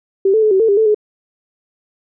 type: tone with pitch steps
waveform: sine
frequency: 388.3 / 439.4 / 429.8 / 381.1 / 448.5 / 401.2 / 440.6 / 422.8 Hz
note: G4 / A4 / A4 / G4 / A4 / G4 / A4 / G#4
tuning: -16 / -2 / -41 / -49 / +33 / +40 / +2 / +31 cents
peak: -9 dBFS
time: 0.25-0.946 s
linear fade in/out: 5 ms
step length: 87 ms
effects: none